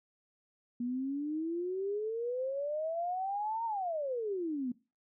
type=exponential two-way sweep; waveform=sine; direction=up then down; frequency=238 to 932.3 to 238 Hz; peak=-32 dBFS; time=0.8-4.72 s; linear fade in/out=5 ms; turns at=3.65 s; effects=noise-tail reverb RT60 0.3 s tail -19 dB re dry